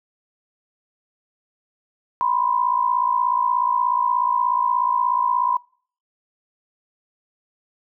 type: tone pair together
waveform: sine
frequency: 977 / 1033.7 Hz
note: B5 / C6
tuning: -19 / -21 cents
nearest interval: minor second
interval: 98 cents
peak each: -20 / -21 dBFS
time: 2.21-5.57 s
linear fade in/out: 0 ms
effects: noise-tail reverb RT60 0.5 s tail -24 dB re dry